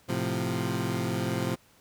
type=chord; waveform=20% pulse; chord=F major; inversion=first; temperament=equal; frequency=110 / 130.81 / 174.61 Hz; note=A2 / C3 / F3; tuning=0 / 0 / 0 cents; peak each=-27 dBFS; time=0.08-1.56 s; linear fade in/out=20 ms; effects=pink hiss -60 dBFS RMS until 1.8 s + high-pass 60 Hz 12 dB/octave